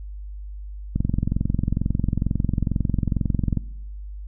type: click train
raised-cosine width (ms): 5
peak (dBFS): -9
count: 59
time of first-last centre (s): 0.96-3.573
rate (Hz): 22.2
effects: noise-tail reverb RT60 1.0 s tail -22 dB re dry + added 50 Hz sine -32 dBFS peak until 4.27 s